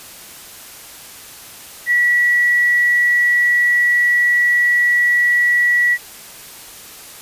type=tone; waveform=sine; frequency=1940 Hz; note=B6; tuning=31 cents flat; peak=-11 dBFS; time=1.86-5.98 s; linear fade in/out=50 ms; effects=white hiss -37 dBFS RMS until 7.21 s + resampled to 32000 Hz